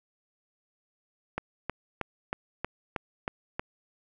click train, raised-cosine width 0.5 ms, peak -15 dBFS, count 8, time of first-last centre 1.38-3.595 s, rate 3.16 Hz, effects none

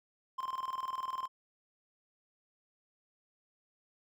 triangle tone with tremolo, 1046.5 Hz, C6, in tune, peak -31 dBFS, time 0.38-1.28 s, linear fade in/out 10 ms, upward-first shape square, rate 20 Hz, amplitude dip 75%, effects none

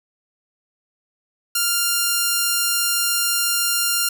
5% pulse tone, 1396.9 Hz, F6, in tune, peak -6 dBFS, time 1.55-4.09 s, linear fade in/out 5 ms, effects none

